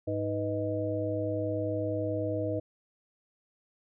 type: harmonic tone with a mistuned harmonic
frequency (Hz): 104.1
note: G#2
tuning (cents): +5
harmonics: 1 / 3 / 5 / 6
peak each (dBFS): -34 / -34 / -34 / -34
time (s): 0.07-2.6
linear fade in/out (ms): 10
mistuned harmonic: 5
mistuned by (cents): -91
effects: none